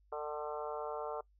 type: harmonic tone with a mistuned harmonic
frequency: 150 Hz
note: D3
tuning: 37 cents sharp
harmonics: 3 / 4 / 5 / 6 / 7 / 8 / 9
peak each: -41 / -43 / -45 / -47 / -48 / -49 / -50 dBFS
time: 0.12-1.21 s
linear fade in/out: 5 ms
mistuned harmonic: 6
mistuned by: -29 cents
effects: noise-tail reverb RT60 0.1 s tail -22 dB re dry + added 50 Hz sine -65 dBFS peak until 1.39 s